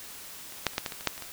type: clicks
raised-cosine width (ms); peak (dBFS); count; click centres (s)
0.2; -28 / -29 / -6 / -28 / -9 / -13 / -19 / -23 / -6 / -24 / -21; 11; 0.523 / 0.584 / 0.667 / 0.734 / 0.781 / 0.862 / 0.922 / 1.009 / 1.073 / 1.179 / 1.223
effects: white hiss -44 dBFS RMS until 1.32 s